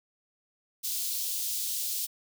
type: high-pass noise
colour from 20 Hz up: white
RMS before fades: -32 dBFS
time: 0.83-2.07 s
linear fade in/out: 20 ms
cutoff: 3500 Hz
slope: 24 dB/octave
effects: none